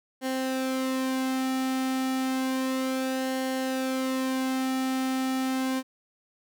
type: tone with flanger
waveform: sawtooth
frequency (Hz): 261.6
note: C4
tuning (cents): 0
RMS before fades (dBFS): -28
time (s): 0.21-5.83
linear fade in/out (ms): 50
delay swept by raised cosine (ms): 0.81 to 2.01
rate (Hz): 0.31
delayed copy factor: -0.5
effects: none